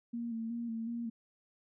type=tone with vibrato; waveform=sine; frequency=230.6 Hz; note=A#3; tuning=19 cents flat; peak=-35 dBFS; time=0.13-1.1 s; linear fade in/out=10 ms; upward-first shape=square; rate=2.7 Hz; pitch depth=33 cents each way; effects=none